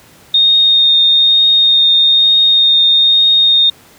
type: tone with vibrato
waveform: sine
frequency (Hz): 3687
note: A#7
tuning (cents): -20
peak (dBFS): -6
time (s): 0.34-3.7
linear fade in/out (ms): 5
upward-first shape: triangle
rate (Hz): 1.1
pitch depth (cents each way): 12
effects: pink hiss -43 dBFS RMS until 3.98 s + high-pass 80 Hz 12 dB/octave